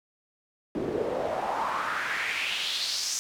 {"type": "noise with band-pass filter sweep", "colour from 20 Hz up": "pink", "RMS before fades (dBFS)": -30, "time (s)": [0.75, 3.19], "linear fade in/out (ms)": 0, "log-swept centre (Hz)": [330, 6400], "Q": 3.3, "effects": []}